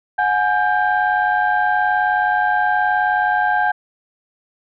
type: tone cluster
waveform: sine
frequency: 734 / 833 / 1583 Hz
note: F#5 / G#5 / G6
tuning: -14 / +5 / +17 cents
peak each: -18 dBFS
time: 0.18-3.72 s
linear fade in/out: 10 ms
effects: tanh soft clip ceiling -7 dBFS